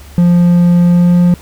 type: tone with pitch glide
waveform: triangle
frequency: 174.61 to 176.03 Hz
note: F3 to F3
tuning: 0 to +14 cents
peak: -3 dBFS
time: 0.18-1.34 s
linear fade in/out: 0 ms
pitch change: +14 cents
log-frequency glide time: 0.85-1.2 s
effects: added 72 Hz sine -34 dBFS peak until 1.41 s + pink hiss -39 dBFS RMS until 1.41 s